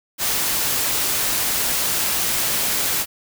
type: noise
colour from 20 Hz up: white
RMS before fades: -21 dBFS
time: 0.18-3.06 s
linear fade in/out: 50 ms
effects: none